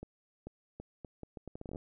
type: accelerating click train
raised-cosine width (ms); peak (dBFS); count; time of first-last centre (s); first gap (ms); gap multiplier
2; -30; 15; 0.03-1.759; 440; 0.75
effects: none